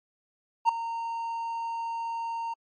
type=tone with ADSR envelope; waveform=triangle; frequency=921 Hz; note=A#5; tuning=21 cents flat; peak=-13 dBFS; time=0.65-2.54 s; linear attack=40 ms; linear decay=4 ms; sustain=-15 dB; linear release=9 ms; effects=MP3 32 kbps